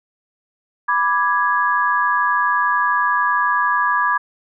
sine chord, G# diminished, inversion first, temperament equal, 987.8 / 1174.7 / 1661.2 Hz, B5 / D6 / G#6, 0 / 0 / 0 cents, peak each -19 / -19 / -19 dBFS, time 0.88-4.18 s, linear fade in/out 10 ms, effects none

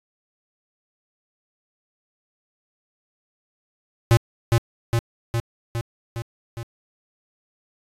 square tone with echo, 116.54 Hz, A#2, in tune, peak -12 dBFS, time 4.11-4.17 s, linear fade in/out 0 ms, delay 410 ms, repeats 6, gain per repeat -3 dB, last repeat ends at 6.63 s, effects resampled to 32000 Hz

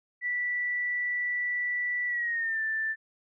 sine tone with pitch glide, 1963 to 1769.2 Hz, B6 to A6, -11 to +9 cents, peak -27 dBFS, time 0.21-2.96 s, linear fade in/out 50 ms, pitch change -180 cents, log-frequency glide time 2.07-2.61 s, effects none

